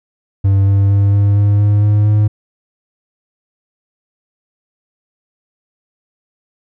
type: tone with pitch steps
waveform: triangle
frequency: 98 / 99.02 / 100.06 / 101.1 / 102.16 / 103.23 / 104.31 / 105.4 Hz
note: G2 / G2 / G2 / G#2 / G#2 / G#2 / G#2 / G#2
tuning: 0 / +18 / +36 / -46 / -28 / -10 / +8 / +26 cents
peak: -6 dBFS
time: 0.44-2.28 s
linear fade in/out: 10 ms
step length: 230 ms
effects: none